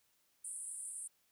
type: band-pass noise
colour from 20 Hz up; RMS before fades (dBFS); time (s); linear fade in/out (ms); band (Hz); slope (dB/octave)
pink; -45; 0.44-1.08; 10; 8500 to 10000; 96
effects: white hiss -75 dBFS RMS until 1.31 s